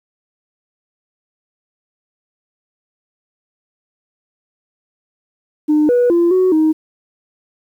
sine tone with pitch steps, 302.5 / 487.8 / 342.9 / 370.9 / 313.4 Hz, D#4 / B4 / F4 / F#4 / D#4, -49 / -21 / -32 / +4 / +13 cents, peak -8 dBFS, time 5.68-6.73 s, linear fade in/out 20 ms, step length 210 ms, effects tanh soft clip ceiling -7 dBFS + 8-bit

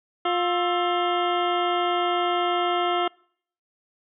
harmonic tone with a mistuned harmonic, 353 Hz, F4, 19 cents sharp, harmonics 1 / 2 / 3 / 4 / 5 / 6 / 8 / 9 / 10, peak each -26 / -25 / -32 / -27 / -40 / -35 / -36 / -34 / -43 dBFS, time 0.25-3.08 s, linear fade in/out 5 ms, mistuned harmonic 4, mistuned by -110 cents, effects noise-tail reverb RT60 0.6 s tail -26 dB re dry

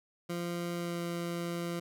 20% pulse tone with pitch glide, 172.9 to 171.61 Hz, F3 to F3, -17 to -30 cents, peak -29 dBFS, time 0.29-1.8 s, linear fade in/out 10 ms, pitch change -13 cents, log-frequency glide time 0.76-1.01 s, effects none

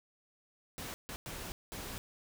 pink noise bursts at uneven times, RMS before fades -43 dBFS, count 4, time 0.78-0.94 / 1.09-1.16 / 1.26-1.52 / 1.72-1.98 s, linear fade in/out 0 ms, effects none

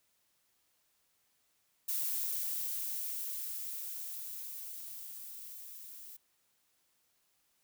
violet noise with level ramp, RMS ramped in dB -34 to -50 dBFS, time 1.88-6.17 s, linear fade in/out 10 ms, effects white hiss -75 dBFS RMS until 7.63 s

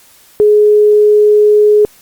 sine tone, 420 Hz, G#4, 19 cents sharp, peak -4 dBFS, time 0.4-1.85 s, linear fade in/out 0 ms, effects white hiss -44 dBFS RMS until 2.01 s + Opus 48 kbps

